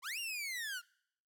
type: linear two-way sweep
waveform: sawtooth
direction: up then down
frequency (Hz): 938 to 2852 to 1361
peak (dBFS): -35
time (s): 0.02-0.82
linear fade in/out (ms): 50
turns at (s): 0.19
effects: noise-tail reverb RT60 0.7 s tail -24 dB re dry